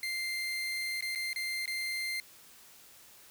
30% pulse tone with dropouts, 2093 Hz, C7, in tune, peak -30 dBFS, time 0.03-2.2 s, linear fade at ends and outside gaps 1 ms, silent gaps 1.008-1.024 / 1.15-1.157 / 1.331-1.36 / 1.657-1.677 s, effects white hiss -56 dBFS RMS until 3.3 s

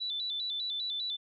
sine tone with vibrato, 3729 Hz, A#7, in tune, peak -32 dBFS, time 0-1.17 s, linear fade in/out 20 ms, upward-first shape square, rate 5 Hz, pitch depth 97 cents each way, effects none

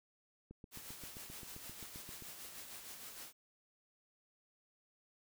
click train, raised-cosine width 3 ms, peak -39 dBFS, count 14, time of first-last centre 0.51-2.223 s, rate 7.59 Hz
white noise with tremolo, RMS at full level -49 dBFS, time 0.71-3.33 s, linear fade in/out 50 ms, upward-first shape sine, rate 6.5 Hz, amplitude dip 40%
effects none

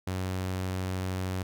sawtooth tone, 93.1 Hz, F#2, 11 cents sharp, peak -26 dBFS, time 0.07-1.43 s, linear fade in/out 5 ms, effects none

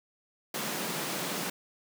pink high-pass noise, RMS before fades -34 dBFS, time 0.54-1.5 s, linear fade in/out 5 ms, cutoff 150 Hz, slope 48 dB/octave, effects none

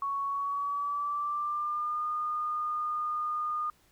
sine tone with pitch glide, 1113 to 1220.8 Hz, C#6 to D#6, +7 to -33 cents, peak -29 dBFS, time 0.02-3.7 s, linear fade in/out 2 ms, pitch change +160 cents, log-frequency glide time 0.26-2.06 s, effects pink hiss -65 dBFS RMS until 3.91 s

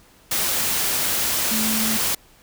sine tone in noise, 220 Hz, A3, in tune, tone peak -24 dBFS, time 1.51-1.97 s, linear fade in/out 5 ms, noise white, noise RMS -22 dBFS, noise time 0.31-2.15 s, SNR -5 dB, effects pink hiss -53 dBFS RMS until 2.42 s

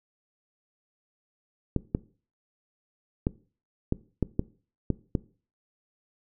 clicks, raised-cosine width 3 ms, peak -11 dBFS, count 8, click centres 1.763 / 1.949 / 3.269 / 3.924 / 4.227 / 4.394 / 4.903 / 5.152 s, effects noise-tail reverb RT60 0.4 s tail -20 dB re dry

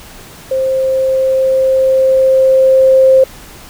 sine tone with level ramp, 527 Hz, C5, 12 cents sharp, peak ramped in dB -11 to -3 dBFS, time 0.51-3.24 s, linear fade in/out 5 ms, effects pink hiss -35 dBFS RMS until 3.69 s

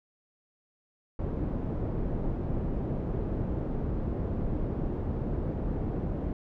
pink low-pass noise, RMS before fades -31 dBFS, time 1.19-6.33 s, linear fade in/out 2 ms, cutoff 430 Hz, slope 12 dB/octave, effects none

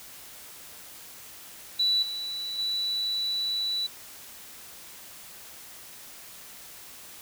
sine tone with level steps, 3951 Hz, B7, in tune, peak -21 / -31 / -26 dBFS, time 1.79-3.87 s, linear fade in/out 10 ms, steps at 2.02 / 2.58 s, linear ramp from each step 10 ms, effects white hiss -46 dBFS RMS until 7.21 s

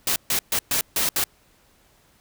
white noise bursts at uneven times, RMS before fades -22 dBFS, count 6, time 0.07-0.16 / 0.3-0.39 / 0.52-0.59 / 0.71-0.81 / 0.96-1.09 / 1.16-1.24 s, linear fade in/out 2 ms, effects pink hiss -59 dBFS RMS until 2.2 s

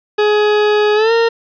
40% pulse tone with pitch glide, 420 to 460.7 Hz, G#4 to A#4, +19 to -20 cents, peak -9 dBFS, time 0.18-1.29 s, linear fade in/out 10 ms, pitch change +161 cents, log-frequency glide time 0.95-1.12 s, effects resampled to 11025 Hz + 7-bit

